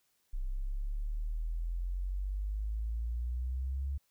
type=exponential sweep; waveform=sine; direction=up; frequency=31.59 to 70 Hz; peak=-32 dBFS; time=0.33-3.98 s; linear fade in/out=10 ms; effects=white hiss -75 dBFS RMS until 4.1 s